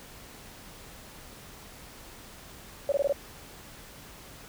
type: tone bursts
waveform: sine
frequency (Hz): 564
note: C#5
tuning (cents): +30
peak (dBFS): -22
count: 5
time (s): 2.89-3.125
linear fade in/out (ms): 2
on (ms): 31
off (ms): 20
effects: pink hiss -48 dBFS RMS until 4.48 s